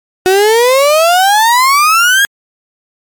35% pulse exponential sweep, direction up, 365.5 to 1661.2 Hz, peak -4 dBFS, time 0.26-2.25 s, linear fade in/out 0 ms, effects MP3 96 kbps

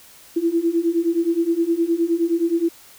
sine beating tone pair, 330 / 339.6 Hz, E4 / F4, +2 / -48 cents, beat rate 9.6 Hz, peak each -21 / -19 dBFS, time 0.36-2.69 s, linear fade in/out 10 ms, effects white hiss -47 dBFS RMS until 2.98 s

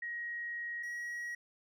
sine / triangle tone pair in turn, 1890 / 1905.3 Hz, A#6 / A#6, +23 / +37 cents, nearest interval unison, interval 14 cents, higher second, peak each -37 / -36 dBFS, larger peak second, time 0.02-0.83 / 0.83-1.35 s, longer first, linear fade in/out 5 ms, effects none

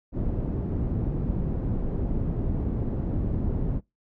pink low-pass noise, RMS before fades -27 dBFS, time 0.12-3.81 s, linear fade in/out 50 ms, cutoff 300 Hz, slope 12 dB/octave, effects noise-tail reverb RT60 0.2 s tail -24 dB re dry

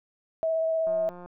sine tone with vibrato, 647 Hz, E5, 32 cents flat, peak -23 dBFS, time 0.43-1.09 s, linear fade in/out 0 ms, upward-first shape sine, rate 16 Hz, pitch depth 12 cents each way
click train, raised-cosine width 1 ms, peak -31 dBFS, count 70, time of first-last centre 0.87-1.26 s, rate 177 Hz
effects none

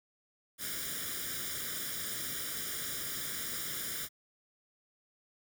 white noise with comb filter, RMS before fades -38 dBFS, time 0.58-4.09 s, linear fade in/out 50 ms, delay 0.57 ms, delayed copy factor +0.85, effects high-pass 60 Hz 12 dB/octave

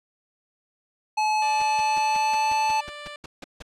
square tone with pitch glide, 858 to 873 Hz, A5 to A5, -44 to -14 cents, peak -21 dBFS, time 1.17-2.81 s, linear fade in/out 10 ms, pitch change +30 cents, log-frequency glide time 1.32-2.52 s
10% pulse tone, 589 Hz, D5, 5 cents sharp, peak -28 dBFS, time 1.42-3.16 s, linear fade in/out 2 ms
pink noise bursts, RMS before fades -38 dBFS, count 12, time 1.6-3.624 s, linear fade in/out 5 ms, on 22 ms, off 160 ms
effects low-pass 6000 Hz 12 dB/octave

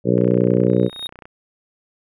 harmonic tone, 60.7 Hz, B1, 29 cents flat, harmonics 2 / 3 / 4 / 5 / 6 / 7 / 8 / 9, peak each -21 / -19 / -24 / -22 / -22 / -21 / -22 / -25 dBFS, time 0.04-0.9 s, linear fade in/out 50 ms
click train, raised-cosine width 0.5 ms, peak -24 dBFS, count 34, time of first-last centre 0.18-1.255 s, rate 30.7 Hz
triangle tone with exponential growth, 3729 Hz, A#7, in tune, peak -21 dBFS, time 0.68-1.07 s, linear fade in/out 2 ms, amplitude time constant 84 ms
effects none

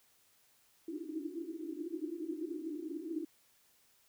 pink band-pass noise, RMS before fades -41 dBFS, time 0.88-3.25 s, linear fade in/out 5 ms, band 300 to 350 Hz, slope 96 dB/octave, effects white hiss -69 dBFS RMS until 4.08 s

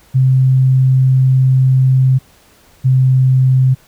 sine tone pair in turn, 130.81 / 130.19 Hz, C3 / C3, 0 / -8 cents, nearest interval unison, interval 8 cents, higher first, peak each -7 dBFS, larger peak neither, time 0.14-2.19 / 2.84-3.75 s, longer first, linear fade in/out 20 ms, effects pink hiss -48 dBFS RMS until 3.87 s

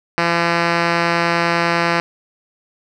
5% pulse tone with low-pass filter, 170 Hz, F3, 46 cents flat, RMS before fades -17 dBFS, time 0.18-2 s, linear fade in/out 0 ms, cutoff 3700 Hz, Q 1.3, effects none

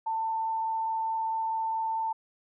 sine tone with frequency modulation, 893 Hz, A5, 25 cents sharp, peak -27 dBFS, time 0.06-2.13 s, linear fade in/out 10 ms, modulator 24.6 Hz, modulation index 0.28, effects none

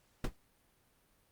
brown noise with exponential decay, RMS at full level -24 dBFS, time 0.24-0.33 s, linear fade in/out 5 ms, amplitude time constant 19 ms, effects pink hiss -71 dBFS RMS until 1.31 s + Opus 48 kbps

